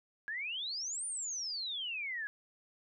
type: exponential two-way sweep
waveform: sine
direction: up then down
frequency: 1641 to 9350 to 1641 Hz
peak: -36 dBFS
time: 0.28-2.27 s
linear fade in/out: 0 ms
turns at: 1.06 s
effects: none